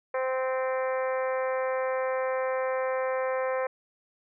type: harmonic tone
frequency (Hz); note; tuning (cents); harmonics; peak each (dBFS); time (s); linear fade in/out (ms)
260; C4; -11; 2 / 3 / 4 / 5 / 6 / 7 / 8 / 9; -27 / -37 / -35 / -40 / -42 / -40 / -44 / -46; 0.14-3.67; 5
effects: none